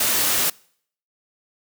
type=noise; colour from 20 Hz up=white; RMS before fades=-20 dBFS; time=0-0.5 s; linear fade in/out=5 ms; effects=noise-tail reverb RT60 0.6 s tail -25 dB re dry + high-pass 100 Hz 12 dB/octave

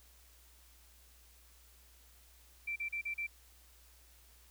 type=tone bursts; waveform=sine; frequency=2345 Hz; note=D7; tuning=3 cents flat; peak=-35 dBFS; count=5; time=2.67-3.269 s; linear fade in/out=10 ms; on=91 ms; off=36 ms; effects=added 60 Hz sine -62 dBFS peak until 4.5 s + white hiss -64 dBFS RMS until 4.5 s

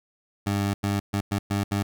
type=tone bursts at uneven times; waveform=20% pulse; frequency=100.4 Hz; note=G2; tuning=42 cents sharp; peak=-18 dBFS; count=6; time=0.46-0.74 / 0.83-1 / 1.13-1.21 / 1.31-1.39 / 1.5-1.64 / 1.71-1.83 s; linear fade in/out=10 ms; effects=none

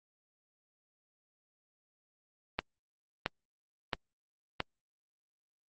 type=click train; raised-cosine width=0.3 ms; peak=-14 dBFS; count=4; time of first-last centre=2.59-4.603 s; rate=1.49 Hz; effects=Opus 32 kbps

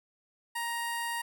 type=tone with notch filter; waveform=15% pulse; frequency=937 Hz; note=A#5; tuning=9 cents sharp; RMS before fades=-34 dBFS; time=0.55-1.22 s; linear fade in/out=10 ms; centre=3400 Hz; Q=1.5; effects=none

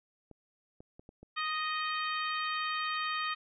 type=clicks; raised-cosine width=2 ms; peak=-37 dBFS; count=5; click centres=0.313 / 0.805 / 0.995 / 1.091 / 1.23 s
type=harmonic tone; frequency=622.3 Hz; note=D#5; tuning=in tune; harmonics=2 / 3 / 4 / 5 / 6 / 7; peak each=-34 / -38 / -40 / -42 / -44 / -45 dBFS; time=1.36-3.35 s; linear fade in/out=20 ms
effects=none

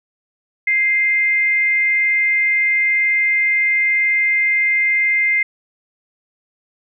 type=tone with frequency modulation; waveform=sine; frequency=2093 Hz; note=C7; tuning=in tune; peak=-13 dBFS; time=0.67-5.43 s; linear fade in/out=5 ms; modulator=427 Hz; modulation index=0.22; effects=none

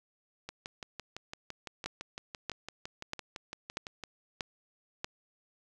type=two click trains; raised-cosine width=0.2 ms; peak=-23 / -17 dBFS; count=22 / 6; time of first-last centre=0.49-4.037 / 1.86-5.045 s; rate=5.92 / 1.57 Hz; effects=none

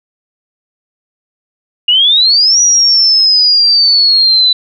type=exponential two-way sweep; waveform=sine; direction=up then down; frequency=2830 to 5830 to 3974 Hz; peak=-5 dBFS; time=1.88-4.53 s; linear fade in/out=5 ms; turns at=2.6 s; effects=none

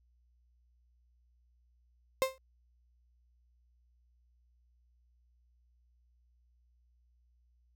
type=tone with exponential decay; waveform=35% pulse; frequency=526 Hz; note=C5; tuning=9 cents sharp; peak=-21 dBFS; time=2.22-2.38 s; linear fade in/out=0 ms; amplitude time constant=34 ms; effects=added 60 Hz sine -66 dBFS peak until 7.75 s

